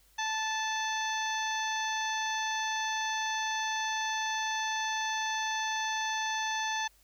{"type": "harmonic tone", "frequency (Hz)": 876, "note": "A5", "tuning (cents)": -8, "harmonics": [1, 2, 3, 4, 5, 6, 7], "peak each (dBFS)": [-33, -35, -41, -39, -45, -50, -40], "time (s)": [0.18, 6.88], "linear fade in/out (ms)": 10, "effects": ["added 50 Hz sine -65 dBFS peak until 7.03 s", "white hiss -65 dBFS RMS until 7.03 s"]}